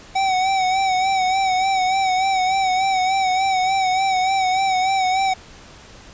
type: tone with vibrato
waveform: square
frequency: 758 Hz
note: F#5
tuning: 42 cents sharp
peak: -17 dBFS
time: 0.15-5.34 s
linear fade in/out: 10 ms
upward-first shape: sine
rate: 3.4 Hz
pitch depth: 47 cents each way
effects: pink hiss -43 dBFS RMS until 6.13 s + resampled to 16000 Hz